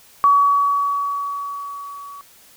sine tone with level ramp, 1133 Hz, C#6, 37 cents sharp, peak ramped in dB -9 to -34 dBFS, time 0.24-2.21 s, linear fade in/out 0 ms, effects white hiss -49 dBFS RMS until 2.56 s

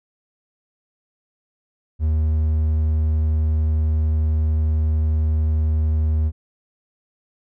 triangle tone, 77.78 Hz, D#2, in tune, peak -14 dBFS, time 1.99-6.32 s, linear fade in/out 50 ms, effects none

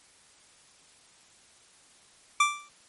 25% pulse tone with exponential decay, 1174 Hz, D6, 1 cent flat, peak -13 dBFS, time 2.4-2.69 s, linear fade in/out 5 ms, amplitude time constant 63 ms, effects white hiss -58 dBFS RMS until 2.88 s + MP3 48 kbps

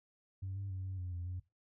sine tone with pitch steps, 95.5 / 98.6 / 93.9 / 94.6 / 90.1 / 87.5 / 90.7 Hz, G2 / G2 / F#2 / F#2 / F#2 / F2 / F#2, -45 / +11 / +26 / +39 / -45 / +4 / -34 cents, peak -37 dBFS, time 0.42-1.4 s, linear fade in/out 10 ms, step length 140 ms, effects noise-tail reverb RT60 0.2 s tail -17 dB re dry + tanh soft clip ceiling -35 dBFS

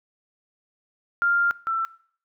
sine tone pair in turn, 1396.9 / 1337.5 Hz, F6 / E6, 0 / +25 cents, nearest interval minor second, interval 75 cents, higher first, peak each -18 / -22 dBFS, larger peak first, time 1.22-1.51 / 1.67-1.85 s, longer first, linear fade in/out 0 ms, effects noise-tail reverb RT60 0.6 s tail -21 dB re dry

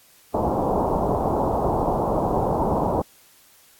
white low-pass noise, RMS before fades -22 dBFS, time 0.34-3.02 s, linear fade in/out 5 ms, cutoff 960 Hz, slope 48 dB/octave, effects white hiss -54 dBFS RMS until 3.79 s + AAC 64 kbps

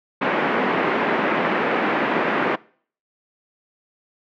pink band-pass noise, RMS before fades -21 dBFS, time 0.21-2.56 s, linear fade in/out 10 ms, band 220 to 2300 Hz, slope 24 dB/octave, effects noise-tail reverb RT60 0.5 s tail -23 dB re dry

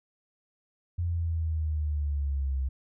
sine exponential sweep, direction down, 87.31 to 65.41 Hz, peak -26 dBFS, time 0.98-2.69 s, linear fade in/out 10 ms, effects none

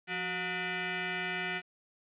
sine tone with frequency modulation, 174.61 Hz, F3, in tune, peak -32 dBFS, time 0.07-1.62 s, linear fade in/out 50 ms, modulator 545 Hz, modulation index 4.8, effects resampled to 8000 Hz + 10-bit

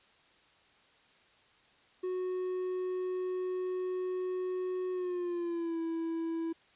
triangle tone with pitch glide, 367.6 to 329.4 Hz, F#4 to E4, -11 to -1 cents, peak -30 dBFS, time 2.03-6.53 s, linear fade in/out 10 ms, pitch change -190 cents, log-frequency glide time 4.92-5.79 s, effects white hiss -64 dBFS RMS until 6.75 s + resampled to 8000 Hz

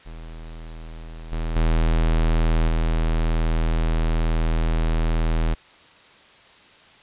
square tone with level steps, 40.55 Hz, E1, 28 cents flat, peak -35 / -24 / -17 / -19 dBFS, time 0.05-5.55 s, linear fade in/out 20 ms, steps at 1.32 / 1.56 / 2.68 s, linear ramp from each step 2 ms, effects white hiss -50 dBFS RMS until 7.02 s + resampled to 8000 Hz

